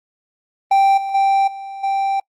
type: tone with level steps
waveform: triangle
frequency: 784 Hz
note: G5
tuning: in tune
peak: -8 / -19 / -10 / -26 / -14 dBFS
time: 0.71-2.2 s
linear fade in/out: 5 ms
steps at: 0.97 / 1.14 / 1.47 / 1.83 s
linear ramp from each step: 10 ms
effects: noise-tail reverb RT60 0.1 s tail -26 dB re dry + Opus 24 kbps